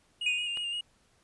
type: tone with vibrato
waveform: triangle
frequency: 2838 Hz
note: F7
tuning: 27 cents sharp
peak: -30 dBFS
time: 0.21-0.81 s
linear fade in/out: 5 ms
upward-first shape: square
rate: 5.8 Hz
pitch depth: 24 cents each way
type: tone with exponential decay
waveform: triangle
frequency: 2489 Hz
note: D#7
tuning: in tune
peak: -22 dBFS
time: 0.26-0.77 s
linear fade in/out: 5 ms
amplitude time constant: 110 ms
type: click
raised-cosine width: 0.3 ms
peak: -27 dBFS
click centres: 0.573 s
effects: pink hiss -67 dBFS RMS until 1.23 s + resampled to 24000 Hz